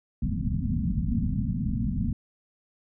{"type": "low-pass noise", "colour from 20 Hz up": "white", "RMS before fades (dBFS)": -27, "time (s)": [0.22, 2.13], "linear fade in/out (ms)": 5, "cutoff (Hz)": 250, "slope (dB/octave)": 96, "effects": []}